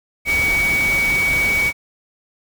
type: tone in noise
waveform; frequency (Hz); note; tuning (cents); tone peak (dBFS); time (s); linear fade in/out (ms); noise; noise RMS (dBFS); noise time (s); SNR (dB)
sine; 2255; C#7; +29; -15; 0.25-1.73; 50; pink; -26; 0.25-1.73; +8
effects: none